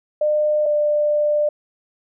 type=tone pair in turn; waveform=sine; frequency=603 / 595.4 Hz; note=D5 / D5; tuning=+46 / +24 cents; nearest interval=unison; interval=22 cents; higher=first; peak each=-15 dBFS; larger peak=neither; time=0.21-0.66 / 0.66-1.49 s; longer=second; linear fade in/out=5 ms; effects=none

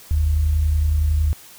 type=tone pair together; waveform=sine; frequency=45.68 / 76.5 Hz; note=F#1 / D#2; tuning=-21 / -29 cents; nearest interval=major sixth; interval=892 cents; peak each=-23 / -15 dBFS; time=0.11-1.33 s; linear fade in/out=0 ms; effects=tanh soft clip ceiling -8 dBFS + white hiss -44 dBFS RMS until 1.58 s

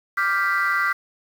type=chord; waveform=sine; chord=G dominant seventh; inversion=second; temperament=equal; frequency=1174.7 / 1396.9 / 1568 / 1975.5 Hz; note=D6 / F6 / G6 / B6; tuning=0 / 0 / 0 / 0 cents; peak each=-23 dBFS; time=0.17-0.93 s; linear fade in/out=10 ms; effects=tanh soft clip ceiling -13 dBFS + 7-bit

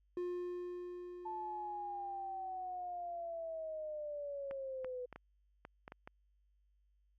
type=tone with exponential decay; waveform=triangle; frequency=355.5 Hz; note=F4; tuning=31 cents sharp; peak=-34 dBFS; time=0.17-4.18 s; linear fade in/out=2 ms; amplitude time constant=870 ms
type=linear sweep; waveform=sine; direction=down; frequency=880 to 493.3 Hz; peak=-40 dBFS; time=1.25-5.06 s; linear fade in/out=10 ms
type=clicks; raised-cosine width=0.5 ms; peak=-33 dBFS; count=8; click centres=4.511 / 4.846 / 5.127 / 5.16 / 5.651 / 5.879 / 5.921 / 6.075 s
effects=added 50 Hz sine -70 dBFS peak until 7.18 s

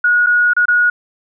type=tone with dropouts; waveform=sine; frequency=1451 Hz; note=F#6; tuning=34 cents flat; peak=-9 dBFS; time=0.04-0.9 s; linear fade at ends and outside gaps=5 ms; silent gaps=0.263-0.268 / 0.535-0.565 / 0.656-0.682 s; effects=none

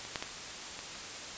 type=clicks; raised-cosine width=0.2 ms; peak=-25 / -15 / -18 / -25 dBFS; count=4; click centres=0.051 / 0.158 / 0.225 / 0.791 s; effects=white hiss -42 dBFS RMS until 1.37 s + resampled to 16000 Hz

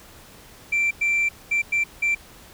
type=tone bursts at uneven times; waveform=sine; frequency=2349 Hz; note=D7; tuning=in tune; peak=-16 dBFS; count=5; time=0.72-0.91 / 1.01-1.29 / 1.51-1.62 / 1.72-1.84 / 2.02-2.15 s; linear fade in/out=10 ms; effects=tanh soft clip ceiling -17 dBFS + pink hiss -47 dBFS RMS until 2.53 s

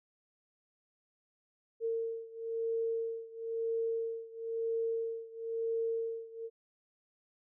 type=beating tone pair; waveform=sine; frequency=455.2 / 456.2 Hz; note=A#4 / A#4; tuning=-41 / -37 cents; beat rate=1 Hz; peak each=-35 / -37 dBFS; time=1.8-6.5 s; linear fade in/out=50 ms; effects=none

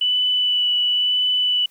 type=tone with vibrato; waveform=sine; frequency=2973 Hz; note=F#7; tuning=8 cents sharp; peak=-16 dBFS; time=0.01-1.66 s; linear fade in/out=5 ms; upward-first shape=sine; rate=0.98 Hz; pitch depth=11 cents each way; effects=white hiss -57 dBFS RMS until 1.7 s

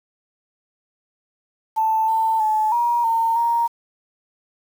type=tone with pitch steps; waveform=sine; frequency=882 / 891 / 864 / 950 / 911 / 935 Hz; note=A5 / A5 / A5 / A#5 / A#5 / A#5; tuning=+4 / +22 / -32 / +33 / -40 / +5 cents; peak=-16 dBFS; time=1.76-3.68 s; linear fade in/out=20 ms; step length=320 ms; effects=7-bit

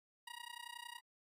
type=tone with amplitude modulation; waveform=15% pulse; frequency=952 Hz; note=A#5; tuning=36 cents sharp; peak=-38 dBFS; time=0.27-0.99 s; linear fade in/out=5 ms; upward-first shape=sine; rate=30.8 Hz; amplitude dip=95%; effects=AAC 48 kbps

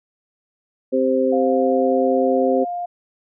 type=harmonic tone; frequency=130.81 Hz; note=C3; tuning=in tune; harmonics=2 / 3 / 4; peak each=-20 / -21 / -18 dBFS; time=0.92-2.65 s; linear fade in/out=20 ms
type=tone; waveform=sine; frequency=704 Hz; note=F5; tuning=14 cents sharp; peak=-23 dBFS; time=1.32-2.86 s; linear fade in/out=10 ms
effects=none

